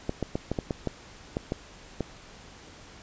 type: clicks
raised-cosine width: 2 ms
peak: -14 dBFS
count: 10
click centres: 0.094 / 0.227 / 0.355 / 0.516 / 0.588 / 0.708 / 0.873 / 1.369 / 1.521 / 2.007 s
effects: pink hiss -49 dBFS RMS until 3.02 s + resampled to 16000 Hz